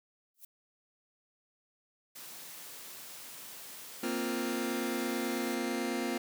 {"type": "noise with exponential growth", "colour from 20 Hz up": "violet", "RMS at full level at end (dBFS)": -44, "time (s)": [0.34, 0.45], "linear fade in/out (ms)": 5, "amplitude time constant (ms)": 22}
{"type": "high-pass noise", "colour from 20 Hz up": "white", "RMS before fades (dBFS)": -47, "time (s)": [2.15, 5.55], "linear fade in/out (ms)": 10, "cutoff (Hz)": 140, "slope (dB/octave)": 12}
{"type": "chord", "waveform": "sawtooth", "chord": "Bb suspended second", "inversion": "none", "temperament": "just", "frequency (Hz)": [233.1, 262.2, 349.6], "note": ["Bb3", "C4", "F4"], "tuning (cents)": [0, 4, 2], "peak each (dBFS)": -32, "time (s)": [4.03, 6.18], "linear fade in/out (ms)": 5}
{"effects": []}